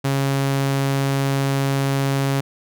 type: tone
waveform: sawtooth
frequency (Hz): 137.3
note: C#3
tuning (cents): -16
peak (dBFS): -14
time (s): 0.04-2.41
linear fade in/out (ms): 10
effects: none